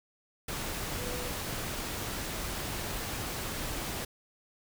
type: tone in noise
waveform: sine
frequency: 493.9 Hz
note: B4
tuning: in tune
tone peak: -40 dBFS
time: 0.99-1.3 s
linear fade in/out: 5 ms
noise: pink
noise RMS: -36 dBFS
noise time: 0.48-4.05 s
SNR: -7 dB
effects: none